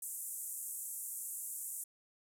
pink band-pass noise, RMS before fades -43 dBFS, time 0.02-1.84 s, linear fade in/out 5 ms, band 7600 to 14000 Hz, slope 48 dB/octave, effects none

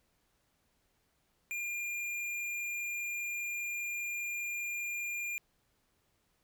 sine tone with hard clipping, 2405 Hz, D7, 41 cents sharp, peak -36 dBFS, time 1.51-5.38 s, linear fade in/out 0 ms, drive 15 dB, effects pink hiss -75 dBFS RMS until 6.43 s

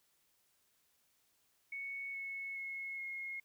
sine tone with pitch steps, 2217 / 2197 / 2176 / 2156 Hz, C#7 / C#7 / C#7 / C#7, 0 / -16 / -33 / -49 cents, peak -40 dBFS, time 1.72-3.4 s, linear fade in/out 5 ms, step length 420 ms, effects white hiss -75 dBFS RMS until 3.44 s

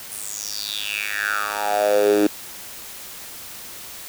10% pulse tone with high-pass filter sweep, 103.6 Hz, G#2, 4 cents flat, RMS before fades -22 dBFS, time 0.11-2.27 s, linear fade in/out 5 ms, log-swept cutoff 10000 to 310 Hz, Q 6.1, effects white hiss -37 dBFS RMS until 4.08 s

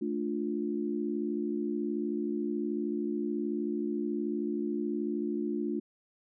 sine chord, D minor, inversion second, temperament just, 220.2 / 293.7 / 352.4 Hz, A3 / D4 / F4, +2 / 0 / +16 cents, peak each -34 dBFS, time 0.01-5.8 s, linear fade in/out 10 ms, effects none

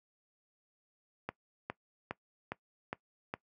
click train, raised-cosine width 0.5 ms, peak -21 dBFS, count 6, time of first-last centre 1.29-3.339 s, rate 2.44 Hz, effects noise-tail reverb RT60 0.1 s tail -20 dB re dry + high-pass 100 Hz 12 dB/octave

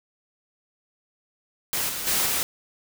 white noise with level steps, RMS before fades -26 / -31 / -23 / -25 dBFS, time 1.73-2.43 s, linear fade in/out 0 ms, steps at 1.88 / 2.06 / 2.25 s, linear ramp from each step 20 ms, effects none

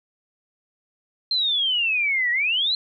sine exponential two-way sweep, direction down then up, 4186 to 1885 to 4186 Hz, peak -19 dBFS, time 1.31-2.75 s, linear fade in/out 2 ms, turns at 2.31 s, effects none

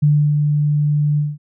sine tone with ADSR envelope, 148 Hz, D3, 14 cents sharp, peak -9 dBFS, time 0.02-1.38 s, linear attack 13 ms, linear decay 300 ms, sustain -4 dB, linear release 200 ms, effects none

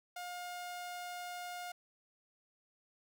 sawtooth tone, 712 Hz, F5, 33 cents sharp, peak -38 dBFS, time 0.16-1.72 s, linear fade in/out 5 ms, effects none

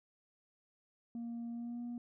sine tone with pitch glide, 234.4 to 239.9 Hz, A#3 to A#3, +10 to +50 cents, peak -37 dBFS, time 1.15-1.98 s, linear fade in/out 2 ms, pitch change +40 cents, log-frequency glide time 1.51-1.81 s, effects tanh soft clip ceiling -38 dBFS

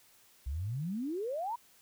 sine exponential sweep, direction up, 61.74 to 990 Hz, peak -33 dBFS, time 0.46-1.56 s, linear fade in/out 10 ms, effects white hiss -63 dBFS RMS until 1.81 s

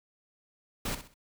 pink noise with echo, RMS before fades -33 dBFS, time 0.85-0.95 s, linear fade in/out 5 ms, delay 64 ms, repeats 3, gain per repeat -10 dB, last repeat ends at 1.142 s, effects none

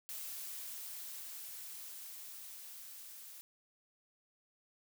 blue noise with level ramp, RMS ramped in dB -44 to -52 dBFS, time 0.09-3.41 s, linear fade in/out 0 ms, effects none

